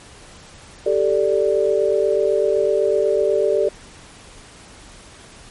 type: chord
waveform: sine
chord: G suspended second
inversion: none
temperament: equal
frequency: 392 / 440 / 587.3 Hz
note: G4 / A4 / D5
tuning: 0 / 0 / 0 cents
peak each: -19 dBFS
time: 0.86-3.69 s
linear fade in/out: 5 ms
effects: pink hiss -43 dBFS RMS until 5.5 s + MP3 48 kbps